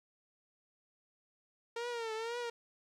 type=tone with vibrato; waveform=sawtooth; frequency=460.6 Hz; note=A#4; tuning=21 cents flat; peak=-33 dBFS; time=1.76-2.5 s; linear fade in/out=5 ms; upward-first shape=triangle; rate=2 Hz; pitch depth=100 cents each way; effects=low-pass 6000 Hz 12 dB/octave + 12-bit